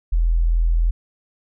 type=tone; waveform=sine; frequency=41.66 Hz; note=E1; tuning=19 cents sharp; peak=-14 dBFS; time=0.12-0.91 s; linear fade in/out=10 ms; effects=none